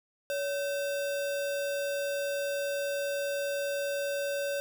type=tone with sample-and-hold; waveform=sine; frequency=565 Hz; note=C#5; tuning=33 cents sharp; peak=-29 dBFS; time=0.3-4.6 s; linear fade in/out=0 ms; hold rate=2100 Hz; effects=none